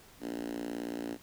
5% pulse tone with high-pass filter, 58.27 Hz, A#1, in tune, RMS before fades -38 dBFS, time 0.2-1.18 s, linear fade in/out 50 ms, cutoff 270 Hz, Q 4.9, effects pink hiss -57 dBFS RMS until 1.22 s

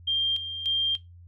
sine tone with tremolo, 3188 Hz, G7, 28 cents sharp, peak -22 dBFS, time 0.07-0.97 s, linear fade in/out 10 ms, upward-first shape square, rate 1.7 Hz, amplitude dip 65%, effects noise-tail reverb RT60 0.2 s tail -18 dB re dry + added 87 Hz sine -46 dBFS peak until 1.27 s

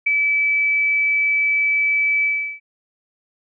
sine tone with ADSR envelope, 2303 Hz, D7, 34 cents flat, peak -12 dBFS, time 0.06-2.6 s, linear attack 11 ms, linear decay 6 ms, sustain -3 dB, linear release 360 ms, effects none

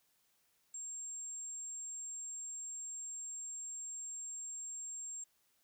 sine tone, 7459 Hz, A#8, in tune, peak -40 dBFS, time 0.74-5.24 s, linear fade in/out 5 ms, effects tanh soft clip ceiling -40 dBFS + white hiss -75 dBFS RMS until 5.63 s

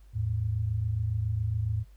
sine tone pair together, 81.57 / 108.8 Hz, E2 / A2, -18 / -19 cents, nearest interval perfect fourth, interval 499 cents, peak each -32 / -27 dBFS, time 0.13-1.85 s, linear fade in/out 50 ms, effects added 50 Hz sine -50 dBFS peak until 1.96 s + pink hiss -68 dBFS RMS until 1.96 s

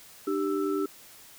sine tone cluster, 300.2 / 390.4 / 1322 Hz, D4 / G4 / E6, +38 / -7 / +5 cents, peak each -29 / -28 / -36 dBFS, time 0.27-0.86 s, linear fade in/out 5 ms, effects white hiss -51 dBFS RMS until 1.38 s

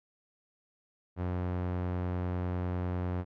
sawtooth tone with low-pass filter, 90 Hz, F#2, 47 cents flat, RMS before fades -33 dBFS, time 1.16-3.25 s, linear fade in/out 50 ms, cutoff 1500 Hz, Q 0.62, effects none

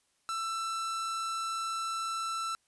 45% pulse tone, 1333 Hz, E6, 19 cents sharp, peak -32 dBFS, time 0.29-2.55 s, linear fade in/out 0 ms, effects white hiss -73 dBFS RMS until 2.67 s + resampled to 24000 Hz

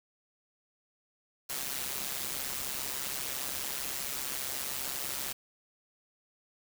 white noise with amplitude modulation, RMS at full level -33 dBFS, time 1.49-5.33 s, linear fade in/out 10 ms, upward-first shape sine, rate 135 Hz, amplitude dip 70%, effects none

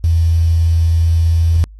sine tone with quantisation, 82.9 Hz, E2, 10 cents sharp, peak -9 dBFS, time 0.04-1.64 s, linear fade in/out 0 ms, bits 6, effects added 51 Hz sine -34 dBFS peak until 1.79 s + AAC 32 kbps

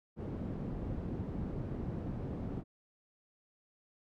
white low-pass noise, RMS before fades -39 dBFS, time 0.16-2.64 s, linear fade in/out 50 ms, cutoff 240 Hz, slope 12 dB/octave, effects none

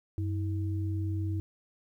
sine tone pair together, 95.6 / 321.6 Hz, G2 / E4, -43 / -43 cents, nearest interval octave + major sixth, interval 2100 cents, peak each -29 / -38 dBFS, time 0.18-1.4 s, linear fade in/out 0 ms, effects 11-bit

